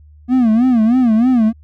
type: tone with vibrato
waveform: triangle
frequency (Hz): 237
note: A#3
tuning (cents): +29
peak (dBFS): -7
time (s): 0.28-1.53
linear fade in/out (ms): 50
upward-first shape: sine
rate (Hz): 3.2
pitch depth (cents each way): 160
effects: added 75 Hz sine -40 dBFS peak until 1.63 s